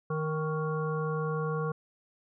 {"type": "harmonic tone with a mistuned harmonic", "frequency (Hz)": 155.56, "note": "D#3", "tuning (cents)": 0, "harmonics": [1, 3, 5, 7, 9], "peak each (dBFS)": [-31, -33, -45, -37, -42], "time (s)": [0.1, 1.72], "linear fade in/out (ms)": 5, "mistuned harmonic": 7, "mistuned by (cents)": 37, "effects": []}